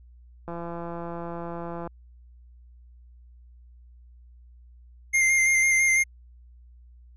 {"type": "click train", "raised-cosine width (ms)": 1, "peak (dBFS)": -22, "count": 238, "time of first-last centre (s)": [0.48, 1.874], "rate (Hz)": 170}
{"type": "tone with vibrato", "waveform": "square", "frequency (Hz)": 2106, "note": "C7", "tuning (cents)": 11, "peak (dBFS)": -19, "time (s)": [5.13, 6.04], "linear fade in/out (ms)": 20, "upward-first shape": "square", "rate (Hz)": 6, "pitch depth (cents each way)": 15}
{"effects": ["added 60 Hz sine -48 dBFS peak until 7.16 s", "resampled to 24000 Hz"]}